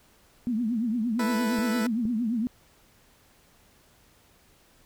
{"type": "tone with vibrato", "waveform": "sine", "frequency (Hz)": 230, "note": "A#3", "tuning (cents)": -23, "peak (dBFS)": -24, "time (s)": [0.47, 2.47], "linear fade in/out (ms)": 0, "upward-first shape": "triangle", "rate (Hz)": 8.7, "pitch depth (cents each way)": 180}
{"type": "chord", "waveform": "15% pulse", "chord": "E suspended fourth", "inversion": "none", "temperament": "equal", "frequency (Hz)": [329.6, 440, 493.9], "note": ["E4", "A4", "B4"], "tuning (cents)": [0, 0, 0], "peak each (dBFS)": [-29, -30, -25], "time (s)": [1.19, 1.87], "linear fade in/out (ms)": 5}
{"type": "clicks", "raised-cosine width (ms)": 3, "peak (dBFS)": -26, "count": 2, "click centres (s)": [1.587, 2.054]}
{"effects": ["pink hiss -60 dBFS RMS until 4.85 s"]}